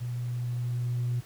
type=tone with level ramp; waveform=sine; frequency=121.7 Hz; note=B2; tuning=25 cents flat; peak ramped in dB=-30 to -24 dBFS; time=0-1.21 s; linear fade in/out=20 ms; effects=tanh soft clip ceiling -23 dBFS + pink hiss -53 dBFS RMS until 1.25 s